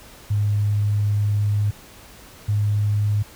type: tone pair in turn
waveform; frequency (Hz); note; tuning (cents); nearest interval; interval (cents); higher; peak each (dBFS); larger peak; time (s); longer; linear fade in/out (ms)
sine; 103.5 / 103.97; G#2 / G#2; -5 / +2; unison; 7; second; -17; neither; 0.3-1.71 / 2.48-3.23; first; 10
effects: pink hiss -45 dBFS RMS until 3.35 s